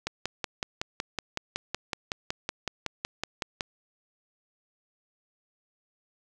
click train, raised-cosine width 0.2 ms, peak -12 dBFS, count 20, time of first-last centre 0.07-3.608 s, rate 5.37 Hz, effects none

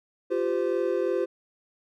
triangle chord, F suspended second, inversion none, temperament equal with one note detuned, 349.2 / 392 / 513.4 Hz, F4 / G4 / C5, 0 / 0 / -33 cents, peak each -26 dBFS, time 0.3-1.26 s, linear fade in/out 20 ms, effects none

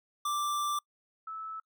square / sine tone pair in turn, 1176 / 1307.1 Hz, D6 / E6, +2 / -15 cents, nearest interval major second, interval 183 cents, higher second, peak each -30 / -37 dBFS, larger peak first, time 0.25-0.79 / 1.27-1.6 s, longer first, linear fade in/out 5 ms, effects noise-tail reverb RT60 0.1 s tail -26 dB re dry

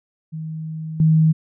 sine tone with level steps, 158.4 Hz, D#3, 31 cents sharp, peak -26 / -11 dBFS, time 0.32-1.33 s, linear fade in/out 20 ms, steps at 1 s, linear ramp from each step 2 ms, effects none

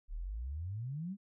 sine exponential sweep, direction up, 34.65 to 207.7 Hz, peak -37 dBFS, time 0.08-1.17 s, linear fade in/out 50 ms, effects none

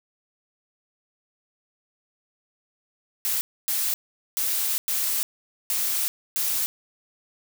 blue noise bursts at uneven times, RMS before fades -25 dBFS, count 6, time 3.25-3.41 / 3.68-3.94 / 4.37-4.78 / 4.88-5.23 / 5.7-6.08 / 6.36-6.66 s, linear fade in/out 0 ms, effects none

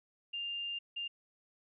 sine tone bursts at uneven times, 2800 Hz, F7, 4 cents sharp, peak -36 dBFS, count 2, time 0.33-0.79 / 0.96-1.08 s, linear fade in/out 10 ms, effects none

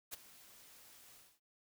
white noise with ADSR envelope, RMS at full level -42 dBFS, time 0.11-1.4 s, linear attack 27 ms, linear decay 14 ms, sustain -18 dB, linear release 240 ms, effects none

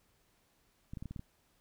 clicks, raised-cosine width 5 ms, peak -30 dBFS, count 7, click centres 0.935 / 0.972 / 1.025 / 1.057 / 1.11 / 1.162 / 1.194 s, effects pink hiss -72 dBFS RMS until 1.6 s

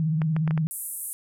sine tone with vibrato, 157.7 Hz, D#3, 24 cents sharp, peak -21 dBFS, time 0-0.67 s, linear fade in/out 0 ms, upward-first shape sine, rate 17 Hz, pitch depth 70 cents each way
clicks, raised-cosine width 0.5 ms, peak -18 dBFS, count 5, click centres 0.218 / 0.365 / 0.477 / 0.509 / 0.577 s
pink band-pass noise, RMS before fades -34 dBFS, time 0.71-1.13 s, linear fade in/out 0 ms, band 8900 to 13000 Hz, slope 48 dB/octave
effects none

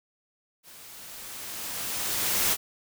white noise with level ramp, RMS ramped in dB -49 to -23 dBFS, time 0.63-2.57 s, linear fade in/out 50 ms, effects none

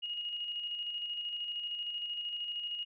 sine tone with tremolo, 2873 Hz, F7, 48 cents sharp, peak -34 dBFS, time 0.02-2.85 s, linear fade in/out 20 ms, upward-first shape square, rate 13 Hz, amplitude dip 35%, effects none

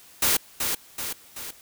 white noise with echo, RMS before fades -21 dBFS, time 0.22-0.37 s, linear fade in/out 5 ms, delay 380 ms, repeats 3, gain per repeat -5 dB, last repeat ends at 1.51 s, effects white hiss -51 dBFS RMS until 1.61 s

